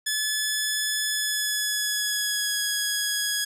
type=tone with pitch glide; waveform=10% pulse; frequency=1721 to 1668.1 Hz; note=A6 to G#6; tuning=-39 to +7 cents; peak=-15 dBFS; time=0.06-3.45 s; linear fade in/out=10 ms; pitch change=-54 cents; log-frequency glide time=1.06-2.61 s; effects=none